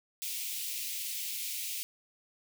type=high-pass noise; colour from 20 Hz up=white; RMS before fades=-37 dBFS; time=0.22-1.83 s; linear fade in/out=0 ms; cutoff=2200 Hz; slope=48 dB/octave; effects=none